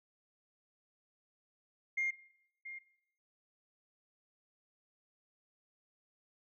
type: tone with echo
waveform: sine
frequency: 2121 Hz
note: C7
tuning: 23 cents sharp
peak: -30 dBFS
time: 1.97-2.11 s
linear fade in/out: 10 ms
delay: 680 ms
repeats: 1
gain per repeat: -13 dB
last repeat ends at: 2.79 s
effects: noise-tail reverb RT60 0.7 s tail -18 dB re dry + tanh soft clip ceiling -27 dBFS